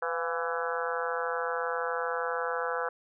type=harmonic tone with a mistuned harmonic; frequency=166.9 Hz; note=E3; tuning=22 cents sharp; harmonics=3 / 4 / 5 / 6 / 7 / 8 / 9 / 10; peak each=-33 / -39 / -39 / -38 / -39 / -36 / -37 / -42 dBFS; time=0.02-2.89 s; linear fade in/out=5 ms; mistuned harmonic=4; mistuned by=+71 cents; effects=none